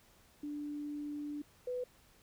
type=tone pair in turn; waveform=sine; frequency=293.7 / 497.7 Hz; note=D4 / B4; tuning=0 / +13 cents; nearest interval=major sixth; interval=913 cents; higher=second; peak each=-38 / -35 dBFS; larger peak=second; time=0.43-1.42 / 1.67-1.84 s; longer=first; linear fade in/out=5 ms; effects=pink hiss -65 dBFS RMS until 2.22 s